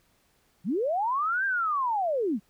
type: linear two-way sweep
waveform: sine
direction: up then down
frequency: 146.83 to 1614 to 174.6 Hz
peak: -24 dBFS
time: 0.64-2.4 s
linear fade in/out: 50 ms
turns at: 1.45 s
effects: pink hiss -67 dBFS RMS until 2.49 s